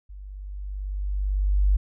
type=tone with level ramp; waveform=sine; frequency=49 Hz; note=G1; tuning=in tune; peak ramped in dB=-38 to -15 dBFS; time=0.09-1.77 s; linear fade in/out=10 ms; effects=none